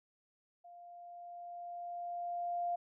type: tone with level ramp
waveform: sine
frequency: 698.5 Hz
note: F5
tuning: in tune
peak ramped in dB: -52 to -32 dBFS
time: 0.64-2.76 s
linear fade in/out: 10 ms
effects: none